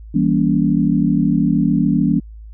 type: chord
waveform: sine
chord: E diminished seventh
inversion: none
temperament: just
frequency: 164.81 / 197.78 / 237.3 / 284.8 Hz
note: E3 / G3 / Bb3 / Db4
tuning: 0 / +16 / +31 / +47 cents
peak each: -18 dBFS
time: 0.14-2.2 s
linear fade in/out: 10 ms
effects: added 54 Hz sine -33 dBFS peak until 2.53 s